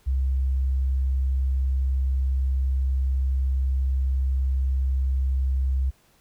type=tone; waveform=sine; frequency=66 Hz; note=C2; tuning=16 cents sharp; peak=-20 dBFS; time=0.06-5.91 s; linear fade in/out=20 ms; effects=pink hiss -61 dBFS RMS until 6.2 s